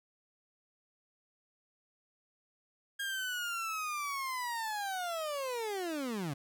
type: linear sweep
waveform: 30% pulse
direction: down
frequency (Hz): 1627 to 131.3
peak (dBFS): -32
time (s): 2.99-6.34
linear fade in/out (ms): 10
effects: none